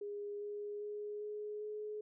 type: tone with pitch steps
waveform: sine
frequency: 410 / 413.3 / 416.7 / 420.1 / 423.5 Hz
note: G#4 / G#4 / G#4 / G#4 / G#4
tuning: -22 / -8 / +6 / +20 / +34 cents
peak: -40 dBFS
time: 0.01-2.01 s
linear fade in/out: 5 ms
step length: 400 ms
effects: none